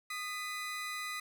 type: tone pair together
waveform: 30% pulse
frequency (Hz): 1235.4 / 2000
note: D#6 / B6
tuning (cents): -13 / +21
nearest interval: minor sixth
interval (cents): 834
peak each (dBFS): -38 / -37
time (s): 0.1-1.2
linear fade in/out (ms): 5
effects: none